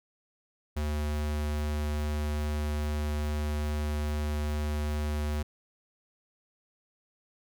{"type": "tone", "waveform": "square", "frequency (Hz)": 74.8, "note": "D2", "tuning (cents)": 32, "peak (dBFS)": -29, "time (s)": [0.76, 5.43], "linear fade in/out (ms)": 10, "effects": []}